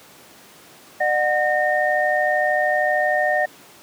sine tone cluster, 603 / 736 / 1834 Hz, D5 / F#5 / A#6, +46 / -9 / -29 cents, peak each -21 dBFS, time 1-3.46 s, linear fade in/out 10 ms, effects pink hiss -46 dBFS RMS until 3.82 s + high-pass 200 Hz 12 dB/octave

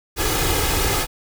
pink noise with comb filter, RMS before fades -20 dBFS, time 0.16-1.07 s, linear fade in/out 50 ms, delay 2.4 ms, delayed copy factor +0.65, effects none

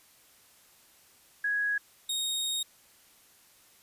sine / sawtooth tone pair in turn, 1663 / 3733 Hz, G#6 / A#7, +2 / +2 cents, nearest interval octave + major second, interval 1400 cents, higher second, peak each -26 dBFS, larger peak neither, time 1.44-1.78 / 2.09-2.63 s, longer second, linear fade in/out 5 ms, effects white hiss -60 dBFS RMS until 3.82 s + resampled to 32000 Hz

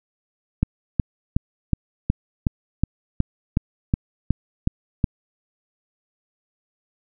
click train, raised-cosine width 5 ms, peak -5 dBFS, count 13, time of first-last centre 0.63-5.042 s, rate 2.72 Hz, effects none

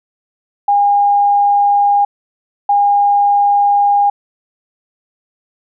sine tone pair in turn, 812 / 812 Hz, G#5 / G#5, -39 / -39 cents, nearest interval unison, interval 0 cents, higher neither, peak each -8 dBFS, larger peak neither, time 0.68-2.05 / 2.69-4.1 s, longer second, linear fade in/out 5 ms, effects none

